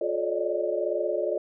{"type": "tone cluster", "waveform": "sine", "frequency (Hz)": [356.3, 431.3, 556, 591, 613], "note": ["F4", "A4", "C#5", "D5", "D#5"], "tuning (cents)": [35, -35, 5, 11, -26], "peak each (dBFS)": -31, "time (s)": [0.01, 1.38], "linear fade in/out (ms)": 5, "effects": []}